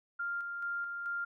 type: tone with tremolo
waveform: sine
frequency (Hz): 1396.9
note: F6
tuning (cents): 0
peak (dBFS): -33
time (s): 0.19-1.25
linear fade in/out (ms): 10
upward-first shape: square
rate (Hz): 2.3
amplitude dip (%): 35
effects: none

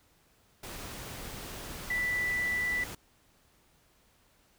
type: tone in noise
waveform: sine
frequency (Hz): 1975.5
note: B6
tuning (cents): 0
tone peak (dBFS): -28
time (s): 1.9-2.84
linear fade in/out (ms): 5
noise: pink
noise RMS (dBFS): -42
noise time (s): 0.63-2.95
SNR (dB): +11
effects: pink hiss -66 dBFS RMS until 4.58 s

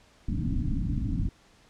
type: low-pass noise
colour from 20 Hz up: pink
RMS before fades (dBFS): -28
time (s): 0.28-1.29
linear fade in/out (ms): 5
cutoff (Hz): 300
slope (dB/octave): 96
effects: pink hiss -59 dBFS RMS until 1.69 s + low-pass 7000 Hz 12 dB/octave

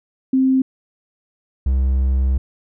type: tone pair in turn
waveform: sine / triangle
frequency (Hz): 262.7 / 65.67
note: C4 / C2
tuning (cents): +7 / +7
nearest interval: 2 octaves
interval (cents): 2400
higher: first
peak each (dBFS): -12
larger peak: neither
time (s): 0.33-0.62 / 1.66-2.38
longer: second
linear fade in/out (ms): 5
effects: none

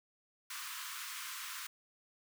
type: high-pass noise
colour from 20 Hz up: pink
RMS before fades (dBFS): -44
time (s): 0.5-1.67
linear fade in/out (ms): 5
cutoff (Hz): 1000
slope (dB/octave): 96
effects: none

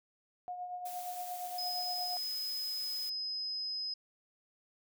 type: tone with tremolo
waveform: sine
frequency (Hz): 720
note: F#5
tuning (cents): -47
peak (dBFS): -36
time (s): 0.48-2.17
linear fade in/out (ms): 0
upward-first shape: triangle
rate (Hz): 8.6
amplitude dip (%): 55
type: noise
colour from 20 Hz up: blue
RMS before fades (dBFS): -47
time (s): 0.85-3.1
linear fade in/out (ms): 10
type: tone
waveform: sine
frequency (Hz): 5060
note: D#8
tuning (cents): +28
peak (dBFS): -35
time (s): 1.58-3.94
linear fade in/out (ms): 5
effects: none

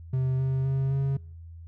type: tone with pitch steps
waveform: triangle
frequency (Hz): 130.3 / 132.42 / 134.58 / 136.78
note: C3 / C3 / C3 / C#3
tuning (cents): -7 / +21 / +49 / -23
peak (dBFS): -21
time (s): 0.13-1.17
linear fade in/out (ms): 5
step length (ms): 260
effects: noise-tail reverb RT60 0.7 s tail -24 dB re dry + added 83 Hz sine -41 dBFS peak until 1.67 s

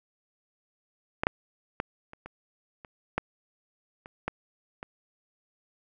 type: clicks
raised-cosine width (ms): 0.5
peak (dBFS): -11 / -6 / -13 / -29 / -26 / -29 / -11 / -28 / -14 / -23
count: 10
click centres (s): 1.235 / 1.269 / 1.801 / 2.134 / 2.26 / 2.848 / 3.18 / 4.059 / 4.28 / 4.829
effects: none

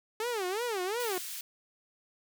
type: tone with vibrato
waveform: sawtooth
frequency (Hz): 420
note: G#4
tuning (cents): +19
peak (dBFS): -27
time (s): 0.2-1.18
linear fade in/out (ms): 2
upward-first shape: sine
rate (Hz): 2.8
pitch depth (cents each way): 270
type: high-pass noise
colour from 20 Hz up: white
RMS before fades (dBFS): -40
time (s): 1-1.41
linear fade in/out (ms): 2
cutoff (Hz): 2200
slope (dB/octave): 12
effects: none

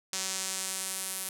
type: tone with band-pass filter sweep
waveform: sawtooth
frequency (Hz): 189.7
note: F#3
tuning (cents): +43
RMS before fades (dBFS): -35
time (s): 0.13-1.29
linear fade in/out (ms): 2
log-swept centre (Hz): 6700 to 11000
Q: 1.6
effects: none

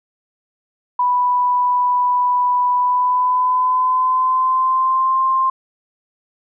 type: tone with pitch glide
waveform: sine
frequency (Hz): 987.8 to 1052.6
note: B5 to C6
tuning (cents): 0 to +10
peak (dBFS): -13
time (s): 0.99-5.5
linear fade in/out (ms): 5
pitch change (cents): +110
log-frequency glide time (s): 2.75-5.19
effects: none

